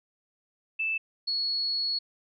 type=tone pair in turn; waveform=sine; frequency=2637 / 4360 Hz; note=E7 / C#8; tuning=0 / -29 cents; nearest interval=major sixth; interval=871 cents; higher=second; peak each=-26 dBFS; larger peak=neither; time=0.79-0.98 / 1.27-1.99 s; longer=second; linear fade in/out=10 ms; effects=none